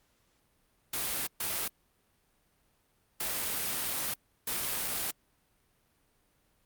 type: noise bursts at uneven times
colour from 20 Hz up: white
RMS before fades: -33 dBFS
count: 4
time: 0.93-1.27 / 1.4-1.68 / 3.2-4.14 / 4.47-5.11 s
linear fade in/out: 5 ms
effects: pink hiss -71 dBFS RMS until 6.65 s + Opus 48 kbps